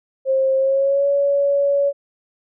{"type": "tone with pitch glide", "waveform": "sine", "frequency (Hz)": [532, 563.6], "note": ["C5", "C#5"], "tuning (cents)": [29, 29], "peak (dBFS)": -14, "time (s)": [0.25, 1.93], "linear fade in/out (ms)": 50, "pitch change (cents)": 100, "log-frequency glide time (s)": [0.57, 1.07], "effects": []}